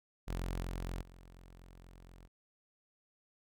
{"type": "tone with level steps", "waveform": "sawtooth", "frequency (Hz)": 44.17, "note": "F1", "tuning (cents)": 20, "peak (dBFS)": [-32, -34, -50], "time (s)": [0.27, 2.28], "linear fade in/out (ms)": 20, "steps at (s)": [0.62, 1.01], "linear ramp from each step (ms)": 10, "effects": []}